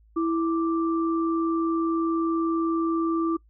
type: tone pair together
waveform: sine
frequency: 329.6 / 1174.6 Hz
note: E4 / D6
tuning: 0 / 0 cents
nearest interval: octave + minor seventh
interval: 2200 cents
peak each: -22 / -30 dBFS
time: 0.16-3.37 s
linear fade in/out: 10 ms
effects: noise-tail reverb RT60 0.1 s tail -22 dB re dry + added 54 Hz sine -54 dBFS peak until 3.49 s